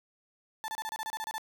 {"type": "tone bursts", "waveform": "35% pulse", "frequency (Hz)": 880, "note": "A5", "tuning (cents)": 0, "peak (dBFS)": -32, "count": 11, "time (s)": [0.64, 1.381], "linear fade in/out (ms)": 0, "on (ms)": 41, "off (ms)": 29, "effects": []}